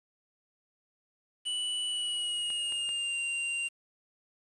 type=tone with pitch glide; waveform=square; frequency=2960 to 2778 Hz; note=F#7 to F7; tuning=0 to -10 cents; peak=-31 dBFS; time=1.45-3.69 s; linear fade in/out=20 ms; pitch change=-110 cents; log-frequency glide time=1.88-3.19 s
type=clicks; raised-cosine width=0.3 ms; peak=-30 dBFS; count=3; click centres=2.503 / 2.723 / 2.891 s
effects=resampled to 24000 Hz + 9-bit